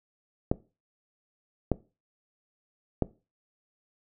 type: clicks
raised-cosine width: 2 ms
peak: -10 dBFS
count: 3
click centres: 0.515 / 1.717 / 3.023 s
effects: noise-tail reverb RT60 0.3 s tail -19 dB re dry